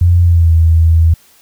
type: tone with pitch glide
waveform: sine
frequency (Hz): 87.2 to 81.83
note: F2 to E2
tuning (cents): -2 to -12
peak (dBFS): -5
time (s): 0.01-1.14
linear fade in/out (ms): 5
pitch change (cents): -110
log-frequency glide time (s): 0.22-0.52
effects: white hiss -47 dBFS RMS until 1.41 s